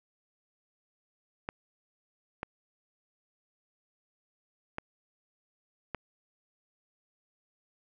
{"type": "clicks", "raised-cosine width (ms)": 0.5, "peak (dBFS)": -19, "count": 4, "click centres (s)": [1.489, 2.431, 4.784, 5.947], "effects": []}